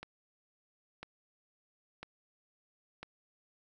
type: click train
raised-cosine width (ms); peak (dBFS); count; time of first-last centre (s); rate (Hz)
0.3; -27; 4; 0.03-3.03; 1
effects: none